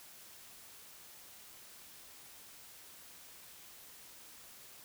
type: silence
effects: white hiss -55 dBFS RMS until 4.84 s